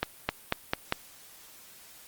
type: accelerating click train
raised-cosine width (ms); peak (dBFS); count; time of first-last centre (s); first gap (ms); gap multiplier
0.3; -9; 5; 0.03-0.924; 260; 0.9
effects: white hiss -52 dBFS RMS until 2.07 s + Opus 32 kbps